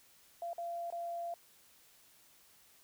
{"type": "tone with dropouts", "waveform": "sine", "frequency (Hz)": 686, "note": "F5", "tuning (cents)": -31, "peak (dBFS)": -37, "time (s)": [0.42, 1.34], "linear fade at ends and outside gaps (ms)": 2, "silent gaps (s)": [[0.532, 0.581], [0.903, 0.924]], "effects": ["white hiss -64 dBFS RMS until 2.83 s"]}